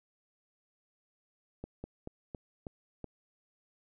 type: slowing click train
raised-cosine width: 2 ms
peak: -27 dBFS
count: 6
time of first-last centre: 1.64-3.043 s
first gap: 200 ms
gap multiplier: 1.17
effects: none